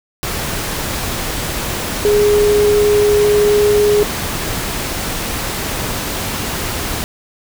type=tone in noise; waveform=sine; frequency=415.3 Hz; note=G#4; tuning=in tune; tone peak=-9 dBFS; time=2.05-4.03 s; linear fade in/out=0 ms; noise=pink; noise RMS=-21 dBFS; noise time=0.23-7.04 s; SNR=+9 dB; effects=none